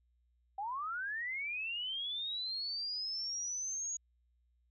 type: linear sweep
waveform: sine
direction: up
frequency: 763 to 6730 Hz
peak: -36 dBFS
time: 0.58-3.97 s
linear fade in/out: 5 ms
effects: added 60 Hz sine -70 dBFS peak until 4.7 s